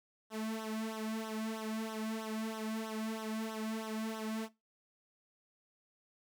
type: tone with flanger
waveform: sawtooth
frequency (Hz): 220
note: A3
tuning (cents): 0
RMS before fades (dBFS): -39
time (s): 0.3-4.49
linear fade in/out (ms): 50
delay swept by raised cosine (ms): 0.42 to 2.22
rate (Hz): 3.1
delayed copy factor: -1
effects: noise-tail reverb RT60 0.2 s tail -18 dB re dry